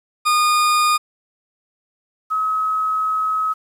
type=tone pair in turn; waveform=40% pulse / sine; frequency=1222 / 1278.4 Hz; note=D#6 / D#6; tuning=-32 / +47 cents; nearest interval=minor second; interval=79 cents; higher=second; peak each=-13 / -17 dBFS; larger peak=first; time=0.25-0.98 / 2.3-3.54 s; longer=second; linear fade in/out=20 ms; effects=resampled to 32000 Hz + 8-bit

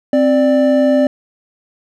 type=tone pair together; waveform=triangle; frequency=262.4 / 590.2 Hz; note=C4 / D5; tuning=+5 / +8 cents; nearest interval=octave + major second; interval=1403 cents; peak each=-10 dBFS; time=0.13-1.07 s; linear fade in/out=2 ms; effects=none

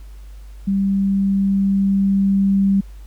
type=tone with level ramp; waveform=sine; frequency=196 Hz; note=G3; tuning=in tune; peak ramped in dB=-15 to -12 dBFS; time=0.67-2.81 s; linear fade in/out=10 ms; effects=added 50 Hz sine -34 dBFS peak until 3.06 s + pink hiss -54 dBFS RMS until 3.06 s

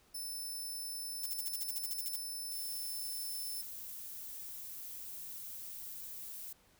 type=tone; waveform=5% pulse; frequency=5290 Hz; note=E8; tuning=5 cents sharp; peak=-34 dBFS; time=0.14-3.62 s; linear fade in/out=10 ms
type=noise bursts; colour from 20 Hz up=violet; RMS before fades=-38 dBFS; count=13; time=1.23-2.162 s; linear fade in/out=5 ms; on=32 ms; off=43 ms
type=noise; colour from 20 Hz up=violet; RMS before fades=-46 dBFS; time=2.51-6.53 s; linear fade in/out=5 ms
effects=pink hiss -67 dBFS RMS until 6.79 s

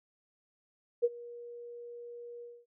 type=tone with ADSR envelope; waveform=sine; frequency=476.7 Hz; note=A#4; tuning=39 cents sharp; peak=-21 dBFS; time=1.02-2.66 s; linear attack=24 ms; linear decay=39 ms; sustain=-22 dB; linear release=240 ms; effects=none

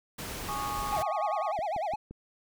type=noise; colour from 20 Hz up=pink; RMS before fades=-38 dBFS; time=0.18-1.03 s; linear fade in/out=10 ms
type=chord; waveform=sine; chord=Ab suspended fourth; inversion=none; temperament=equal with one note detuned; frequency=830.6 / 1108.7 / 1226.7 Hz; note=Ab5 / Db6 / Eb6; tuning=0 / 0 / -25 cents; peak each=-36 / -35 / -38 dBFS; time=0.48-1.52 s; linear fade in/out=10 ms
type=tone with vibrato; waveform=triangle; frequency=729 Hz; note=F#5; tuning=26 cents flat; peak=-27 dBFS; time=0.92-1.96 s; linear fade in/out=10 ms; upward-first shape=sine; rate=10 Hz; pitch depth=280 cents each way
type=click train; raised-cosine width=3 ms; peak=-30 dBFS; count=4; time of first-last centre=1.59-2.11 s; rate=5.77 Hz
effects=none

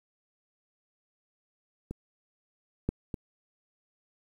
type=clicks; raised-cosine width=3 ms; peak=-23 / -14 / -21 dBFS; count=3; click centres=1.91 / 2.89 / 3.142 s; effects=9-bit

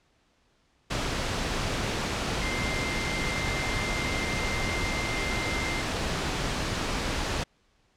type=tone in noise; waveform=sine; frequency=2093 Hz; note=C7; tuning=in tune; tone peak=-33 dBFS; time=2.42-5.82 s; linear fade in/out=10 ms; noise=pink; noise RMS=-29 dBFS; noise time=0.9-7.44 s; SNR=-7 dB; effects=pink hiss -67 dBFS RMS until 7.96 s + low-pass 6000 Hz 12 dB/octave

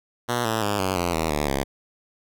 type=tone with pitch steps; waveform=5% pulse; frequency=120.6 / 111.23 / 102.59 / 94.62 / 87.27 / 80.49 / 74.24 / 68.47 Hz; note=B2 / A2 / G#2 / F#2 / F2 / E2 / D2 / C#2; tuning=-41 / +19 / -21 / +39 / -1 / -41 / +19 / -21 cents; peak=-11 dBFS; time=0.28-1.64 s; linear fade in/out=20 ms; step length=170 ms; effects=none

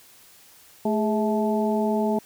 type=harmonic tone with a mistuned harmonic; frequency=217 Hz; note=A3; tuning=24 cents flat; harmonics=1 / 2 / 3 / 4; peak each=-23 / -26 / -28 / -29 dBFS; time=0.85-2.19 s; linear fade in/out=5 ms; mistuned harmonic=2; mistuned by=-76 cents; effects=white hiss -52 dBFS RMS until 2.25 s

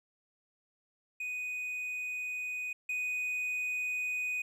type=tone pair in turn; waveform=triangle; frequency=2489 / 2489 Hz; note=D#7 / D#7; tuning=0 / 0 cents; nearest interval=unison; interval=0 cents; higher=neither; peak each=-33 / -30 dBFS; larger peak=second; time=1.2-2.73 / 2.89-4.42 s; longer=neither; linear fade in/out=5 ms; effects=none

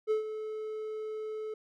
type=tone with ADSR envelope; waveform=triangle; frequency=433 Hz; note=A4; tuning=28 cents flat; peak=-22 dBFS; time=0.07-1.54 s; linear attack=38 ms; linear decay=120 ms; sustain=-11 dB; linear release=4 ms; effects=none

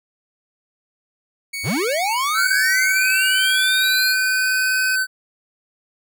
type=tone with pitch glide; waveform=sawtooth; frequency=2231 to 2519 Hz; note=C#7 to D#7; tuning=+11 to +21 cents; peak=-22 dBFS; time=1.53-4.96 s; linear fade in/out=10 ms; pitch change=+210 cents; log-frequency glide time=2.4-4.84 s
type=linear sweep; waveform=square; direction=up; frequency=64.2 to 4367 Hz; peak=-20 dBFS; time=1.63-4.16 s; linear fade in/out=50 ms
type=tone; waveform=square; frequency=1525 Hz; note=G6; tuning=48 cents flat; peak=-18 dBFS; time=2.34-5.07 s; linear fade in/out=50 ms
effects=none

